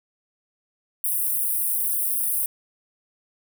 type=high-pass noise; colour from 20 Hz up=white; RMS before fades=-24 dBFS; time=1.04-2.46 s; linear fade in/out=2 ms; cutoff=8900 Hz; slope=96 dB/octave; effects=none